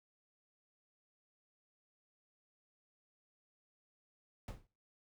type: noise with exponential decay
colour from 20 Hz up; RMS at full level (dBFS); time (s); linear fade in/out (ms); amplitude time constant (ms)
brown; -38; 4.48-4.67; 2; 41
effects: noise-tail reverb RT60 0.4 s tail -24 dB re dry